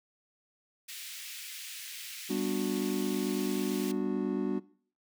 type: high-pass noise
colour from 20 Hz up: pink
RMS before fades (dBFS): -43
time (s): 0.88-3.92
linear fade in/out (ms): 10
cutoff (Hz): 2100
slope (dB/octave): 24
type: chord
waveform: triangle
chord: G major seventh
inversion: none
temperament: just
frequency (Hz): 196 / 245 / 294 / 367.5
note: G3 / B3 / D4 / F#4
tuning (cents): 0 / -14 / +2 / -12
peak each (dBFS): -33 / -33 / -32 / -32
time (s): 2.29-4.6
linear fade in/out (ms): 20
effects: noise-tail reverb RT60 0.5 s tail -20 dB re dry